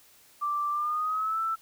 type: tone with pitch glide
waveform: sine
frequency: 1174.7 to 1326.2 Hz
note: D6 to E6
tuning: 0 to +10 cents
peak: -26 dBFS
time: 0.41-1.56 s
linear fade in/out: 20 ms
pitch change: +210 cents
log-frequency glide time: 0.71-1.4 s
effects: white hiss -58 dBFS RMS until 1.61 s